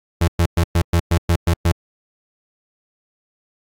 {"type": "tone bursts", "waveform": "35% pulse", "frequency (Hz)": 85, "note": "F2", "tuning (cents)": -46, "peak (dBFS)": -11, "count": 9, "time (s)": [0.21, 1.72], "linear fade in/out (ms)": 5, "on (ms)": 70, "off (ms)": 110, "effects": ["AAC 48 kbps"]}